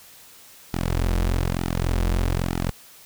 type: tone with flanger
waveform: sawtooth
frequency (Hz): 43.6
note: F1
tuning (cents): -2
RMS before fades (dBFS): -23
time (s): 0.73-2.71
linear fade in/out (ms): 10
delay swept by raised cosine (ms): 1.8 to 7.5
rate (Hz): 1.1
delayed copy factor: -1
effects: white hiss -48 dBFS RMS until 3.05 s